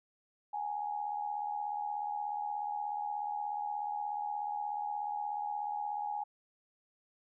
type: tone with amplitude modulation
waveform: sine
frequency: 830.6 Hz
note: G#5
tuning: in tune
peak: -31 dBFS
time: 0.53-6.24 s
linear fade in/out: 10 ms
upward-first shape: sine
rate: 76.7 Hz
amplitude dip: 65%
effects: none